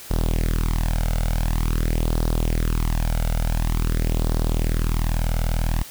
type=tone with flanger; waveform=sawtooth; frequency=40.16 Hz; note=E1; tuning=44 cents flat; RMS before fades=-21 dBFS; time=0.1-5.83 s; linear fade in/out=10 ms; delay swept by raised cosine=0.2 to 1.4 ms; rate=0.47 Hz; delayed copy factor=+0.8; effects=white hiss -40 dBFS RMS until 5.9 s